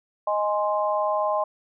sine chord, Ab major, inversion second, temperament equal, 622.3 / 830.6 / 1046.5 Hz, Eb5 / Ab5 / C6, 0 / 0 / 0 cents, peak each -24 / -27 / -26 dBFS, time 0.27-1.44 s, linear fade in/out 5 ms, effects none

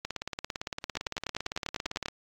two click trains, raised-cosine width 0.2 ms, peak -13 / -16 dBFS, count 12 / 37, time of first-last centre 0.97-2.059 / 0.05-2.084 s, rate 10.1 / 17.7 Hz, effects AAC 48 kbps

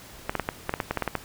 clicks, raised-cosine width 0.5 ms, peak -10 dBFS, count 12, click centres 0.295 / 0.353 / 0.397 / 0.489 / 0.694 / 0.739 / 0.802 / 0.91 / 0.973 / 1.023 / 1.077 / 1.153 s, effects pink hiss -46 dBFS RMS until 1.24 s

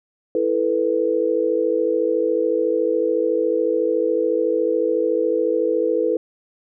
sine chord, E suspended fourth, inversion none, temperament equal, 329.6 / 440 / 493.9 Hz, E4 / A4 / B4, 0 / 0 / 0 cents, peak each -23 / -21 / -20 dBFS, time 0.35-6.17 s, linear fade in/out 2 ms, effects none

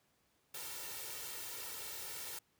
white noise with comb filter, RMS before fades -45 dBFS, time 0.54-2.39 s, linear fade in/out 5 ms, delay 2.2 ms, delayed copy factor +0.7, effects pink hiss -75 dBFS RMS until 2.59 s + high-pass 80 Hz 12 dB/octave

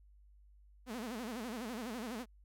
sawtooth tone with vibrato, 233.1 Hz, A#3, in tune, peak -36 dBFS, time 0.86-2.26 s, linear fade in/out 50 ms, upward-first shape sine, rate 12 Hz, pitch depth 180 cents each way, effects added 50 Hz sine -59 dBFS peak until 2.44 s

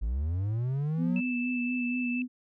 triangle linear sweep, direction up, 49 to 190.2 Hz, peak -25 dBFS, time 0.01-1.21 s, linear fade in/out 20 ms
sine tone with vibrato, 246.9 Hz, B3, in tune, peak -28 dBFS, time 0.97-2.28 s, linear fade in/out 50 ms, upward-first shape sine, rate 4.2 Hz, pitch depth 30 cents each way
sine tone, 2637 Hz, E7, in tune, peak -34 dBFS, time 1.16-2.22 s, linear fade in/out 2 ms
effects none

